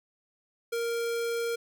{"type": "tone", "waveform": "square", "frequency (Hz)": 466.2, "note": "A#4", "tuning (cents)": 0, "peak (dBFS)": -29, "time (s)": [0.72, 1.56], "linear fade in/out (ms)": 10, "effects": []}